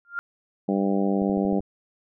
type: tone with exponential growth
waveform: sine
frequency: 1397 Hz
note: F6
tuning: in tune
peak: -22 dBFS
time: 0.05-0.19 s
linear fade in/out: 0 ms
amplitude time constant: 30 ms
type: harmonic tone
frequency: 98.5 Hz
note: G2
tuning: 9 cents sharp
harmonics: 2 / 3 / 4 / 5 / 6 / 7 / 8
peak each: -23 / -27 / -29 / -31 / -33 / -34 / -35 dBFS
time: 0.68-1.6 s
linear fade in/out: 10 ms
type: click train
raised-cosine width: 3 ms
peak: -25 dBFS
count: 6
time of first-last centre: 1.22-1.605 s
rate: 13 Hz
effects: none